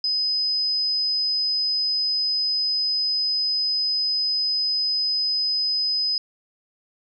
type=tone; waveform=sine; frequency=5030 Hz; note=D#8; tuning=18 cents sharp; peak=-20 dBFS; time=0.04-6.18 s; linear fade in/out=2 ms; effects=none